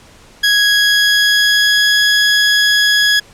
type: tone with pitch glide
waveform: 20% pulse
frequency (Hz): 1661.2 to 1673.7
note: G#6 to G#6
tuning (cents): 0 to +13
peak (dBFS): -4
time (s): 0.43-3.2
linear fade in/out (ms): 10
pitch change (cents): +13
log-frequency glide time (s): 0.68-2
effects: pink hiss -43 dBFS RMS until 3.33 s + low-pass 9000 Hz 12 dB/octave